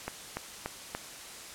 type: click train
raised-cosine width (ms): 0.5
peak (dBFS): -18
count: 4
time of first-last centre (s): 0.08-0.95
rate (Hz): 3.45
effects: white hiss -45 dBFS RMS until 1.54 s + low-pass 10000 Hz 12 dB/octave